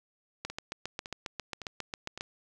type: two click trains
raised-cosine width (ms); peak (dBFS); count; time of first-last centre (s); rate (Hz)
0.2; -23 / -18; 4 / 14; 0.5-2.176 / 0.45-2.209; 1.79 / 7.39
effects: none